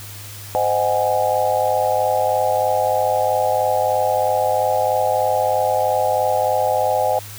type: chord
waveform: sine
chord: Ab dominant seventh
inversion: first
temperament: just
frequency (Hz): 519.1 / 623 / 747.5 / 830.6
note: C5 / Eb5 / Gb5 / Ab5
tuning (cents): -14 / +2 / +17 / 0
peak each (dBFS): -21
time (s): 0.55-7.19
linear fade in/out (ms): 0
effects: added 102 Hz sine -36 dBFS peak until 7.38 s + white hiss -37 dBFS RMS until 7.38 s